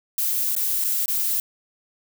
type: noise with dropouts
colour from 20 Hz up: violet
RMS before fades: -23 dBFS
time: 0.18-1.4 s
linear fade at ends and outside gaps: 1 ms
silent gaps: 0.552-0.564 / 0.841-0.845 / 1.058-1.08 s
effects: none